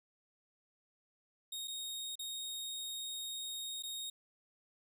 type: tone with dropouts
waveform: sawtooth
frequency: 3729 Hz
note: A#7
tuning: in tune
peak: -37 dBFS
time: 1.52-4.1 s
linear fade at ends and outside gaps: 5 ms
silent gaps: 1.675-1.679 / 2.155-2.192 / 3.825-3.834 s
effects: none